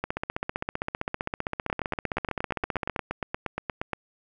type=two click trains; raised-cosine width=0.5 ms; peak=-13 / -13 dBFS; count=46 / 20; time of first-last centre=0.04-2.962 / 1.7-3.933 s; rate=15.4 / 8.51 Hz; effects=none